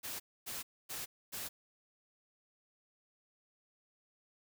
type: noise bursts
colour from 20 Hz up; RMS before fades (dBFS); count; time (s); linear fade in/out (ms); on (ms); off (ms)
white; -42; 4; 0.03-1.49; 20; 170; 260
effects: none